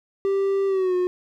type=tone with pitch glide; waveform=triangle; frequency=392.1 to 361.6 Hz; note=G4 to F#4; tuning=0 to -40 cents; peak=-17 dBFS; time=0.25-1.07 s; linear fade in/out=0 ms; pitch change=-140 cents; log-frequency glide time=0.67-0.95 s; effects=none